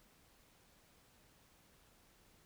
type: silence
effects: pink hiss -68 dBFS RMS until 2.45 s